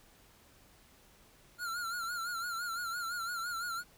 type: tone with vibrato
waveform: square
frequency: 1394 Hz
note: F6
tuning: 4 cents flat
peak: -36 dBFS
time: 1.58-3.84 s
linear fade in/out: 50 ms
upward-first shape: sine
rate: 5.9 Hz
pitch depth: 73 cents each way
effects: pink hiss -62 dBFS RMS until 3.97 s